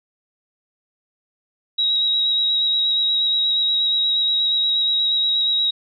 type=tone with vibrato; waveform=sine; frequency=3833 Hz; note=A#7; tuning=47 cents sharp; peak=-16 dBFS; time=1.78-5.71 s; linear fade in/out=10 ms; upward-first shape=square; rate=8.4 Hz; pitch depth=13 cents each way; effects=none